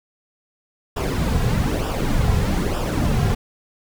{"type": "noise with flanger", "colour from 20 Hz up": "brown", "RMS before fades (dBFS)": -20, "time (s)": [0.96, 3.35], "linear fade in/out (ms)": 10, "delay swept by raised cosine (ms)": [0.47, 3.37], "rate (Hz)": 1.1, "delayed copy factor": -0.65, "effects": []}